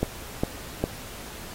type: click train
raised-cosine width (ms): 2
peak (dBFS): -9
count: 3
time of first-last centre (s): 0.03-0.84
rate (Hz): 2.47
effects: pink hiss -41 dBFS RMS until 1.54 s + AAC 48 kbps